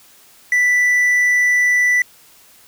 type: tone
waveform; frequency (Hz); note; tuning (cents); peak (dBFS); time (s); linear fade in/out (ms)
triangle; 1975.5; B6; 0; -10; 0.52-2.02; 2
effects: white hiss -48 dBFS RMS until 2.67 s